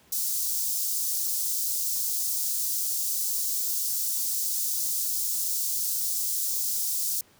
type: high-pass noise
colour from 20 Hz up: white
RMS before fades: -28 dBFS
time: 0.12-7.21 s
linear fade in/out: 5 ms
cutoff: 5100 Hz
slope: 24 dB/octave
effects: pink hiss -59 dBFS RMS until 7.39 s + high-pass 60 Hz 12 dB/octave